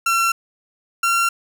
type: tone pair in turn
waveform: 30% pulse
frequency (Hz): 1356 / 1370.2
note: E6 / F6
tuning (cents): +49 / -33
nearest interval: unison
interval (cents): 18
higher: second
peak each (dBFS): -13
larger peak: neither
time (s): 0.06-0.32 / 1.03-1.29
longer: neither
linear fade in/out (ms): 5
effects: none